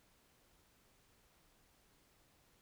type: silence
effects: pink hiss -71 dBFS RMS until 2.61 s